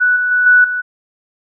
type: tone with level steps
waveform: sine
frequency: 1480 Hz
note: F#6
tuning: in tune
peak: -9 / -13 / -10 / -5 / -16 dBFS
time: 0-0.82 s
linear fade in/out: 20 ms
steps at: 0.16 / 0.31 / 0.46 / 0.64 s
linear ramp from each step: 5 ms
effects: none